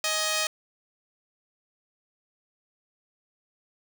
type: tone pair together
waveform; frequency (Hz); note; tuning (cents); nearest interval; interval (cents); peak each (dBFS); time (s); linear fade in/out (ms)
5% pulse; 626 / 835.6; D#5 / G#5; +10 / +10; perfect fourth; 500; -14 / -22; 0.04-0.47; 2
effects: none